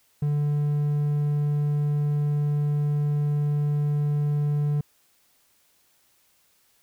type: tone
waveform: triangle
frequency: 146.83 Hz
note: D3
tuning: in tune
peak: -19 dBFS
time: 0.22-4.81 s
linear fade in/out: 5 ms
effects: white hiss -64 dBFS RMS until 6.82 s